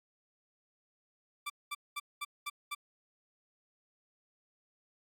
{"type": "tone bursts", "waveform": "20% pulse", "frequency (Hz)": 1170, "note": "D6", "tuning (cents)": -7, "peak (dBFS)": -31, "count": 6, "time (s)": [1.46, 2.75], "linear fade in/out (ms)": 10, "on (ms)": 40, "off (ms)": 210, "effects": ["AAC 48 kbps"]}